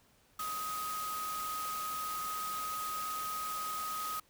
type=tone in noise; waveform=sine; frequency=1256 Hz; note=D#6; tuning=16 cents sharp; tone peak=-36 dBFS; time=0.39-4.2 s; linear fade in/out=5 ms; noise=white; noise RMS=-43 dBFS; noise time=0.39-4.2 s; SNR=+4 dB; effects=pink hiss -67 dBFS RMS until 4.29 s